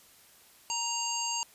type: harmonic tone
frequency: 932.3 Hz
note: A#5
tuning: in tune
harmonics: 1 / 3 / 5 / 7 / 8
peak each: -35 / -37 / -37 / -36 / -37 dBFS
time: 0.7-1.43 s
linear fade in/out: 0 ms
effects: white hiss -58 dBFS RMS until 1.54 s + resampled to 32000 Hz